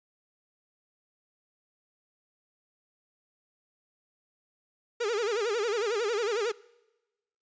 45% pulse tone with vibrato, 440 Hz, A4, in tune, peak -27 dBFS, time 5-6.52 s, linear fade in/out 10 ms, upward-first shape sine, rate 11 Hz, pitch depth 170 cents each way, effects noise-tail reverb RT60 1.0 s tail -22 dB re dry + resampled to 16000 Hz

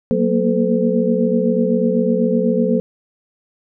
sine tone cluster, 184.4 / 229 / 237 / 437.3 / 510 Hz, F#3 / A#3 / A#3 / A4 / C5, -6 / -31 / +29 / -11 / -44 cents, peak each -20 dBFS, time 0.11-2.8 s, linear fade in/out 0 ms, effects none

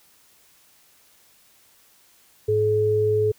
sine tone pair together, 105.6 / 427.2 Hz, G#2 / G#4, +29 / +49 cents, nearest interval 2 octaves, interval 2420 cents, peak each -25 / -18 dBFS, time 2.48-3.32 s, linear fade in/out 10 ms, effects white hiss -57 dBFS RMS until 3.38 s

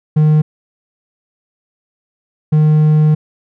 triangle tone bursts at uneven times, 153.3 Hz, D#3, 25 cents flat, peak -5 dBFS, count 2, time 0.16-0.42 / 2.52-3.15 s, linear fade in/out 10 ms, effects none

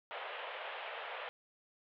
pink band-pass noise, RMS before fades -44 dBFS, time 0.11-1.29 s, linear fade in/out 0 ms, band 480 to 3300 Hz, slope 48 dB/octave, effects none

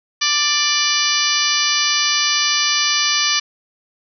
harmonic tone, 589 Hz, D5, 5 cents sharp, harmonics 2 / 3 / 4 / 5 / 6 / 7 / 8 / 9 / 10, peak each -25 / -25 / -23 / -23 / -25 / -25 / -21 / -26 / -22 dBFS, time 0.21-3.4 s, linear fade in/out 10 ms, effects none

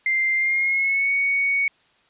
sine tone with pitch glide, 2093 to 2230 Hz, C7 to C#7, 0 to +10 cents, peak -18 dBFS, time 0.06-1.68 s, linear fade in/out 2 ms, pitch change +110 cents, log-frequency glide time 0.35-1.12 s, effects white hiss -60 dBFS RMS until 2.09 s + resampled to 8000 Hz

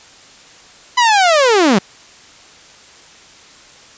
sawtooth linear sweep, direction down, 1007 to 174.61 Hz, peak -5 dBFS, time 0.97-1.79 s, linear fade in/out 10 ms, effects white hiss -42 dBFS RMS until 3.97 s + resampled to 16000 Hz

